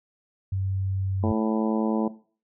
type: tone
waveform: sine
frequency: 96 Hz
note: G2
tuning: 36 cents flat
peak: -24 dBFS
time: 0.52-1.32 s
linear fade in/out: 5 ms
type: harmonic tone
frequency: 109.9 Hz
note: A2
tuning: 2 cents flat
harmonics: 2 / 3 / 4 / 5 / 6 / 7 / 8 / 9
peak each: -25 / -29 / -31 / -33 / -35 / -36 / -37 / -38 dBFS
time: 1.23-2.08 s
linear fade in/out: 5 ms
effects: noise-tail reverb RT60 0.4 s tail -17 dB re dry